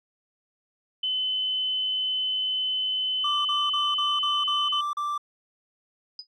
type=tone; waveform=sine; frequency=3034 Hz; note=F#7; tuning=43 cents sharp; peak=-24 dBFS; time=1.03-4.81 s; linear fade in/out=5 ms
type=tone bursts; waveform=triangle; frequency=1174.7 Hz; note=D6; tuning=in tune; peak=-24 dBFS; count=8; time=3.24-5.179 s; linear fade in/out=5 ms; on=210 ms; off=37 ms
type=tone with exponential decay; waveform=sine; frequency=4978 Hz; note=D#8; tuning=in tune; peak=-31 dBFS; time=6.19-6.27 s; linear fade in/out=2 ms; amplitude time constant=16 ms
effects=none